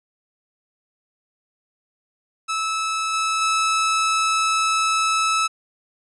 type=tone with level steps; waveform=sawtooth; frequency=1305 Hz; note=E6; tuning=18 cents flat; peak=-18 / -16 / -14 dBFS; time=2.48-5.48 s; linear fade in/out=20 ms; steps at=3.13 / 3.41 s; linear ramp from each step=10 ms; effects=resampled to 24000 Hz

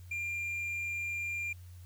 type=tone; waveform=triangle; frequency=2392 Hz; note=D7; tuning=31 cents sharp; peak=-32 dBFS; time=0.11-1.53 s; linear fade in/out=5 ms; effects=added 89 Hz sine -47 dBFS peak until 1.85 s + white hiss -64 dBFS RMS until 1.85 s

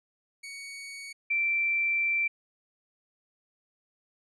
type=tone pair in turn; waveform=sawtooth / sine; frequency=2235 / 2345 Hz; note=C#7 / D7; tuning=+14 / -3 cents; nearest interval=minor second; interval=83 cents; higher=second; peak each=-36 / -24 dBFS; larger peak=second; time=0.43-1.13 / 1.3-2.28 s; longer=second; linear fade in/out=10 ms; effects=resampled to 24000 Hz

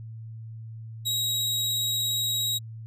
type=tone with vibrato; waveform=sawtooth; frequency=3824 Hz; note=A#7; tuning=43 cents sharp; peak=-22 dBFS; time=1.05-2.59 s; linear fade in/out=20 ms; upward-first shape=sine; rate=17 Hz; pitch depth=8 cents each way; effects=added 112 Hz sine -37 dBFS peak until 2.86 s

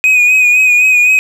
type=tone with vibrato; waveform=triangle; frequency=2489 Hz; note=D#7; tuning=in tune; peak=-4 dBFS; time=0.04-1.19 s; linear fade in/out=0 ms; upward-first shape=sine; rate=3.9 Hz; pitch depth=37 cents each way; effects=none

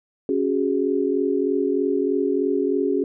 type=chord; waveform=sine; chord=C# suspended fourth; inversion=none; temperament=equal with one note detuned; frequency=277.2 / 372.1 / 415.3 Hz; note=C#4 / F#4 / G#4; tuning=0 / +10 / 0 cents; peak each=-23 dBFS; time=0.29-3.04 s; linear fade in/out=2 ms; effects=none

